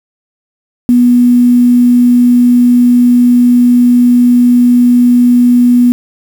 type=tone with quantisation; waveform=sine; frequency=244 Hz; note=B3; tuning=21 cents flat; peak=-3 dBFS; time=0.89-5.92 s; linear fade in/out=0 ms; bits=5; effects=none